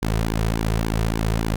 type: tone with flanger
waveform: sawtooth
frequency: 55 Hz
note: A1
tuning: in tune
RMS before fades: -22 dBFS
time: 0.02-1.56 s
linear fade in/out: 5 ms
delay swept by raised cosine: 1.5 to 3.7 ms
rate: 3.5 Hz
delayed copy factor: -0.75
effects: none